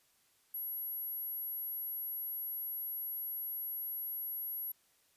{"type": "tone", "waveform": "sine", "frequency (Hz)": 11560, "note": "F#9", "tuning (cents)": -41, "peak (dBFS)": -37, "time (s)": [0.54, 4.72], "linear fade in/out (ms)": 5, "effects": ["white hiss -71 dBFS RMS until 5.16 s", "resampled to 32000 Hz"]}